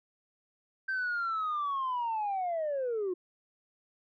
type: linear sweep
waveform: sine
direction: down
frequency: 1568 to 349.2 Hz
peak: -28 dBFS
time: 0.88-3.14 s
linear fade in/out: 10 ms
effects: tanh soft clip ceiling -27 dBFS